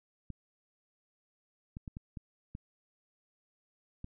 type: clicks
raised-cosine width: 5 ms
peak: -29 dBFS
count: 7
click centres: 0.303 / 1.769 / 1.878 / 1.969 / 2.172 / 2.551 / 4.044 s
effects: none